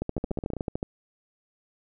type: two click trains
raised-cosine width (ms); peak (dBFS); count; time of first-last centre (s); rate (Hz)
2; -20 / -15; 7 / 12; 0.18-0.567 / 0.02-0.829; 15.5 / 13.6
effects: none